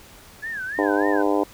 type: tone with vibrato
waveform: sine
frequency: 1661.2 Hz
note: G#6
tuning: in tune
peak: -27 dBFS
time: 0.42-1.23 s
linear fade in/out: 20 ms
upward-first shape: sine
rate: 3.4 Hz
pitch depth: 180 cents each way
type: harmonic tone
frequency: 101.2 Hz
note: G#2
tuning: 44 cents flat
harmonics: 3 / 4 / 5 / 6 / 7 / 8 / 9 / 10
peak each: -22 / -24 / -26 / -28 / -29 / -30 / -31 / -32 dBFS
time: 0.78-1.44 s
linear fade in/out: 10 ms
effects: pink hiss -47 dBFS RMS until 1.53 s